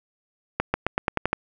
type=accelerating click train; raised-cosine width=0.5 ms; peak=-6 dBFS; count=8; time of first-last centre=0.6-1.33 s; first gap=140 ms; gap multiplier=0.9; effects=none